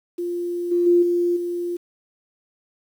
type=tone with level steps; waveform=sine; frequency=349.2 Hz; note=F4; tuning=in tune; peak=-23 / -16 / -12 / -17 / -23 dBFS; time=0.18-1.77 s; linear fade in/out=10 ms; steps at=0.71 / 0.86 / 1.02 / 1.36 s; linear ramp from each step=10 ms; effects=8-bit